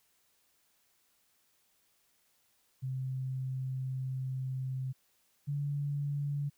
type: tone pair in turn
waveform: sine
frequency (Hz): 130.81 / 143.48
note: C3 / D3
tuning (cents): 0 / -40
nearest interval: major second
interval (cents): 160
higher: second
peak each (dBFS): -33 / -31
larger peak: second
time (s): 2.82-4.93 / 5.47-6.5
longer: first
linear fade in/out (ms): 20
effects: white hiss -72 dBFS RMS until 6.57 s